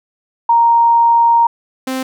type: tone pair in turn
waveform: sine / sawtooth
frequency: 932.3 / 261 Hz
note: A#5 / C4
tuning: 0 / -4 cents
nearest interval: octave + minor seventh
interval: 2204 cents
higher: first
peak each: -7 / -14 dBFS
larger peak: first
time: 0.49-1.47 / 1.87-2.03 s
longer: first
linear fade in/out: 5 ms
effects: none